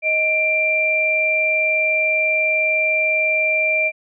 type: tone pair together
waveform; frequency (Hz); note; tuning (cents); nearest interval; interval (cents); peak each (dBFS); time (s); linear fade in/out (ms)
sine; 626.7 / 2366; D#5 / D7; +12 / +12; octave + major seventh; 2300; -22 / -16; 0.02-3.92; 50
effects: none